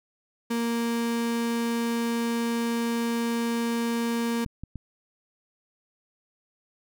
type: tone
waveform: 35% pulse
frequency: 233.1 Hz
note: A#3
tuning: in tune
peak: -23 dBFS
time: 0.5-4.45 s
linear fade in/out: 10 ms
type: clicks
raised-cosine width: 5 ms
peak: -24 dBFS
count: 3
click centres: 4.462 / 4.636 / 4.757 s
effects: none